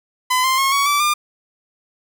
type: tone with pitch steps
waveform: sawtooth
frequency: 1012 / 1047.1 / 1083.4 / 1120.9 / 1159.8 / 1200 Hz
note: B5 / C6 / C#6 / C#6 / D6 / D6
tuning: +42 / +1 / -40 / +19 / -22 / +37 cents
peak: -11 dBFS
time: 0.3-1.14 s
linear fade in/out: 10 ms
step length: 140 ms
effects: none